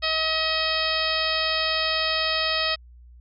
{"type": "harmonic tone", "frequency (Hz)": 636, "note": "D#5", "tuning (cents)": 38, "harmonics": [1, 2, 3, 4, 5, 6, 7, 8], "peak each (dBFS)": [-30, -30, -30, -30, -30, -30, -30, -30], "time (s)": [0.02, 2.76], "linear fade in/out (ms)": 20, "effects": ["added 60 Hz sine -45 dBFS peak until 3.2 s"]}